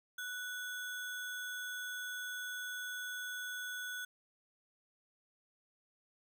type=tone with sample-and-hold; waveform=sine; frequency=1480 Hz; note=F#6; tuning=in tune; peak=-39 dBFS; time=0.18-4.05 s; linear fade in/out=5 ms; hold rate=4900 Hz; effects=none